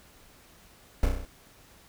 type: noise with echo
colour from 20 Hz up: brown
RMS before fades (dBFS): -21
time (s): 1.03-1.06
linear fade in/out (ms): 2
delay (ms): 32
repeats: 6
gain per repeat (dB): -3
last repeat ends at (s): 1.252
effects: pink hiss -56 dBFS RMS until 1.88 s